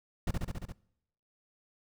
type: noise with echo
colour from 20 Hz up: brown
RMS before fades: -28 dBFS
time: 0.27-0.31 s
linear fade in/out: 5 ms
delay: 69 ms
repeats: 6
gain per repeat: -2 dB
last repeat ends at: 0.724 s
effects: noise-tail reverb RT60 0.8 s tail -23 dB re dry